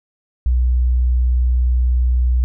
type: tone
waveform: sine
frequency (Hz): 61.74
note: B1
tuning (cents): 0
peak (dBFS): -12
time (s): 0.46-2.44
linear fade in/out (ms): 0
effects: none